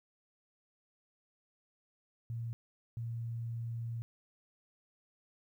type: tone bursts at uneven times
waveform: sine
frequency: 116 Hz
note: A#2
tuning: 8 cents flat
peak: -36 dBFS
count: 2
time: 2.3-2.53 / 2.97-4.02 s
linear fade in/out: 0 ms
effects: 12-bit